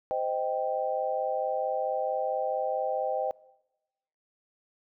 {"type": "chord", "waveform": "sine", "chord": "C minor", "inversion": "none", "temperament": "equal with one note detuned", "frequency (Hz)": [517.8, 622.3, 784], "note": ["C5", "Eb5", "G5"], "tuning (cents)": [-18, 0, 0], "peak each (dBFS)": -31, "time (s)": [0.11, 3.31], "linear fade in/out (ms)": 0, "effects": ["noise-tail reverb RT60 1.0 s tail -22 dB re dry"]}